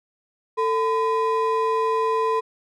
triangle ring-modulated tone, 728 Hz, F#5, 28 cents flat, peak -14 dBFS, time 0.57-2.41 s, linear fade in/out 20 ms, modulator 283 Hz, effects none

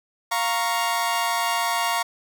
sawtooth chord, Bb minor, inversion second, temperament equal, 698.5 / 932.3 / 1108.7 Hz, F5 / Bb5 / Db6, 0 / 0 / 0 cents, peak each -23 / -21 / -23 dBFS, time 0.31-2.03 s, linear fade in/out 10 ms, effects none

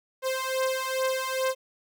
sawtooth beating tone pair, 522 / 524.4 Hz, C5 / C5, -4 / +4 cents, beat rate 2.4 Hz, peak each -25 dBFS, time 0.22-1.55 s, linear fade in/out 50 ms, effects none

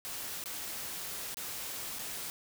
white noise with dropouts, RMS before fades -40 dBFS, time 0.05-2.3 s, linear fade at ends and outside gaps 0 ms, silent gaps 0.439-0.458 / 1.344-1.37 / 1.987-1.992 s, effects none

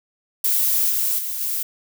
violet noise with level steps, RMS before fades -19 / -21 / -27 / -24 dBFS, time 0.44-1.63 s, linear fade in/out 5 ms, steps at 0.89 / 1.18 / 1.4 s, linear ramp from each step 10 ms, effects none

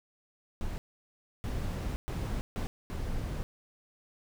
brown noise bursts at uneven times, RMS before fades -34 dBFS, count 5, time 0.61-0.78 / 1.44-1.96 / 2.08-2.41 / 2.56-2.67 / 2.9-3.43 s, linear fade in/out 0 ms, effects none

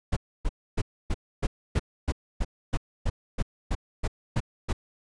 brown noise bursts, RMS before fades -24 dBFS, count 15, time 0.12-4.73 s, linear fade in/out 10 ms, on 46 ms, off 280 ms, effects resampled to 22050 Hz

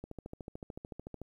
click train, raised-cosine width 2 ms, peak -29 dBFS, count 17, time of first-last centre 0.04-1.216 s, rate 13.6 Hz, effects 11-bit

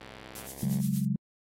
5% pulse tone with pitch glide, 65.41 to 67.29 Hz, C2 to C2, 0 to +49 cents, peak -36 dBFS, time 0-0.81 s, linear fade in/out 10 ms, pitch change +49 cents, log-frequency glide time 0.41-0.56 s
click train, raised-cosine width 0.3 ms, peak -31 dBFS, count 50, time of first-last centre 0.01-0.464 s, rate 108 Hz
violet noise with tremolo, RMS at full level -36 dBFS, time 0.35-1.05 s, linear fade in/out 2 ms, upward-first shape sine, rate 8.5 Hz, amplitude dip 75%
sine chord, C# suspended fourth, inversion none, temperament equal, 138.59 / 185 / 207.7 Hz, C#3 / F#3 / G#3, 0 / 0 / 0 cents, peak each -30 dBFS, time 0.63-1.16 s, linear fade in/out 2 ms
effects low-pass 12000 Hz 12 dB/octave + AAC 48 kbps

